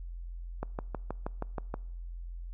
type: click train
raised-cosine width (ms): 1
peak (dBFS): -20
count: 8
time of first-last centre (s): 0.63-1.741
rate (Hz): 6.3
effects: noise-tail reverb RT60 0.8 s tail -24 dB re dry + added 43 Hz sine -38 dBFS peak until 2.53 s